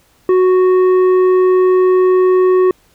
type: tone with tanh clipping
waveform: triangle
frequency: 369.4 Hz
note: F#4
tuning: 3 cents flat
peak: -9 dBFS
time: 0.29-2.71 s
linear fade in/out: 2 ms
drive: 12 dB
effects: pink hiss -53 dBFS RMS until 2.94 s